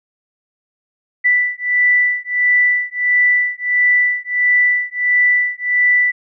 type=beating tone pair; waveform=sine; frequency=1975.5 / 1977 Hz; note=B6 / B6; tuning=0 / +1 cents; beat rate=1.5 Hz; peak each=-15 dBFS; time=1.24-6.12 s; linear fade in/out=20 ms; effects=none